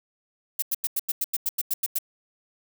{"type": "noise bursts", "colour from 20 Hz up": "violet", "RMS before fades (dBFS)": -25, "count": 12, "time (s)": [0.59, 1.987], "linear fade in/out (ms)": 5, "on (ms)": 33, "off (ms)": 91, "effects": []}